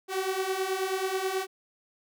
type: beating tone pair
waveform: sawtooth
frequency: 374.2 / 383.5 Hz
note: F#4 / G4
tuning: +20 / -38 cents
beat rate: 9.3 Hz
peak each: -28 / -26 dBFS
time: 0.08-1.47 s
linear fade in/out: 50 ms
effects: none